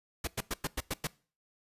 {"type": "noise bursts", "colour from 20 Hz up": "pink", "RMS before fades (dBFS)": -33, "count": 7, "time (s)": [0.24, 1.071], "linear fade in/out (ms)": 5, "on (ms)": 33, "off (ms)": 100, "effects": ["noise-tail reverb RT60 0.4 s tail -22 dB re dry", "resampled to 32000 Hz"]}